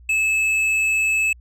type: tone with hard clipping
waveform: sine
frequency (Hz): 2604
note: E7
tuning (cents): -22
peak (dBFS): -18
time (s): 0.09-1.33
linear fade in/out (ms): 5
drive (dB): 6
effects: added 60 Hz sine -43 dBFS peak until 1.4 s